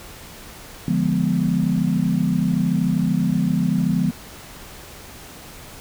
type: chord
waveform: sine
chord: D diminished seventh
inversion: none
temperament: equal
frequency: 146.83 / 174.61 / 207.7 / 246.9 Hz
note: D3 / F3 / Ab3 / Cb4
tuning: 0 / 0 / 0 / 0 cents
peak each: -25 / -20 / -23 / -23 dBFS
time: 0.88-4.11 s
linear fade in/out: 2 ms
effects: pink hiss -40 dBFS RMS until 5.8 s